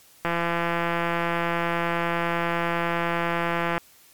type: click train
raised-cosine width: 0.5 ms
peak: -10 dBFS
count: 601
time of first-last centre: 0.25-3.779 s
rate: 170 Hz
effects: white hiss -54 dBFS RMS until 4.13 s + MP3 96 kbps